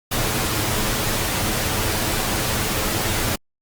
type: noise with comb filter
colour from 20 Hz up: pink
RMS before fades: -22 dBFS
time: 0.11-3.36 s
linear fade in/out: 10 ms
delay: 9.3 ms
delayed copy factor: +0.5
effects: Opus 48 kbps